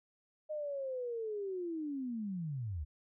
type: linear sweep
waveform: sine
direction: down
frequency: 619 to 67 Hz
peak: -36 dBFS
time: 0.49-2.85 s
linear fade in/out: 20 ms
effects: none